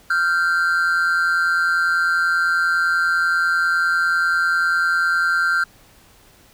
triangle tone pair together, 1388.9 / 1559 Hz, F6 / G6, -10 / -10 cents, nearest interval major second, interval 200 cents, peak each -16 / -18 dBFS, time 0.1-5.64 s, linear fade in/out 5 ms, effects pink hiss -51 dBFS RMS until 6.53 s

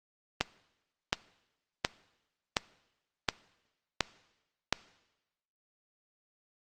click train, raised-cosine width 0.2 ms, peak -7 dBFS, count 7, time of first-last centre 0.41-4.727 s, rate 1.39 Hz, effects noise-tail reverb RT60 1.0 s tail -20 dB re dry + Opus 32 kbps

